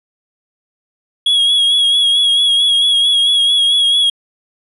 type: tone with vibrato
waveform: triangle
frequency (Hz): 3322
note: G#7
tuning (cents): 0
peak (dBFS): -8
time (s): 1.26-4.1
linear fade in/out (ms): 5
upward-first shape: sine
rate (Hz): 4.5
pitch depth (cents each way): 34
effects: resampled to 32000 Hz